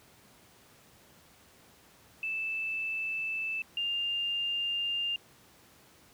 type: tone pair in turn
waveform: sine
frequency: 2637 / 2802 Hz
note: E7 / F7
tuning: 0 / +5 cents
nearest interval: minor second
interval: 105 cents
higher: second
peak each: -31 / -29 dBFS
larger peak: second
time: 2.23-3.62 / 3.77-5.16 s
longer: neither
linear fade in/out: 2 ms
effects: pink hiss -59 dBFS RMS until 6.13 s + high-pass 80 Hz 12 dB/octave